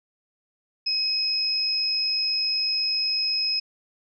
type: tone pair together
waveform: sine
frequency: 2540 / 5118 Hz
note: D#7 / D#8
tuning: +35 / +48 cents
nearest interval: octave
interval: 1213 cents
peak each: -33 / -22 dBFS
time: 0.86-3.6 s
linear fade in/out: 10 ms
effects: none